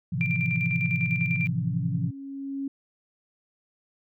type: chord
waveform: sine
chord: F major seventh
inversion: first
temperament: just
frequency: 109.13 / 130.96 / 163.7 / 174.61 Hz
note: A2 / C3 / E3 / F3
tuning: -14 / +2 / -12 / 0 cents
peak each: -32 / -29 / -29 / -30 dBFS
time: 0.12-2.11 s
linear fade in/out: 10 ms
type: tone with tremolo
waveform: sine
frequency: 2367 Hz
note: D7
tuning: 13 cents sharp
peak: -25 dBFS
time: 0.21-1.47 s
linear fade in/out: 0 ms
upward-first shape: square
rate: 10 Hz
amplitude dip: 50%
type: tone with exponential growth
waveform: sine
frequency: 274.8 Hz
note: C#4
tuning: 15 cents flat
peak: -27 dBFS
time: 0.61-2.68 s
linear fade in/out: 5 ms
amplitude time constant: 450 ms
effects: none